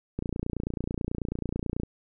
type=click train; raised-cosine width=3 ms; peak=-17 dBFS; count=49; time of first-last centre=0.19-1.834 s; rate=29.2 Hz; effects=none